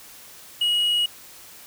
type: tone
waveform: triangle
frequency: 2901 Hz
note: F#7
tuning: 35 cents flat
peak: -17 dBFS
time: 0.61-1.06 s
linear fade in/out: 5 ms
effects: white hiss -45 dBFS RMS until 1.66 s